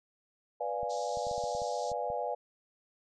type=chord; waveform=sine; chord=B diminished seventh; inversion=none; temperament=equal; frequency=493.9 / 587.3 / 698.5 / 830.6 Hz; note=B4 / D5 / F5 / Ab5; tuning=0 / 0 / 0 / 0 cents; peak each=-37 dBFS; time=0.6-2.35 s; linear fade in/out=10 ms
type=clicks; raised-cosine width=5 ms; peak=-36 dBFS; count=10; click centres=0.831 / 1.172 / 1.269 / 1.313 / 1.38 / 1.439 / 1.55 / 1.619 / 1.917 / 2.102 s
type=band-pass noise; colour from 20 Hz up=pink; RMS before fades=-49 dBFS; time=0.89-1.93 s; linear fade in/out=20 ms; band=3800 to 7300 Hz; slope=48 dB/octave
effects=none